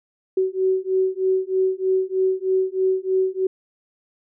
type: beating tone pair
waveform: sine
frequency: 375.5 / 378.7 Hz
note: F#4 / F#4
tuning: +26 / +40 cents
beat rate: 3.2 Hz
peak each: -21 dBFS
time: 0.37-3.47 s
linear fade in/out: 5 ms
effects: none